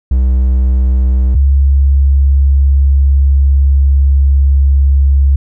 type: tone pair in turn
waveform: triangle / sine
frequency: 63.9 / 68.82 Hz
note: C2 / C#2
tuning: -40 / -12 cents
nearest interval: minor second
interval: 128 cents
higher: second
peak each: -5 dBFS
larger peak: neither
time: 0.11-1.35 / 1.35-5.36 s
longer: second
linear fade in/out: 5 ms
effects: none